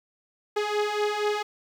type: beating tone pair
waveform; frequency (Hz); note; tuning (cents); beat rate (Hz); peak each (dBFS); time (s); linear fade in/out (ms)
sawtooth; 415.3 / 419.5; G#4 / G#4; 0 / +17; 4.2; -25 / -22; 0.56-1.43; 10
effects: low-pass 5000 Hz 12 dB/octave + 9-bit